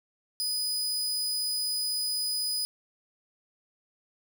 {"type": "tone", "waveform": "sawtooth", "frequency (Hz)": 4978, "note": "D#8", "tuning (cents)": 0, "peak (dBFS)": -25, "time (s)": [0.4, 2.65], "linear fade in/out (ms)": 0, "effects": ["10-bit"]}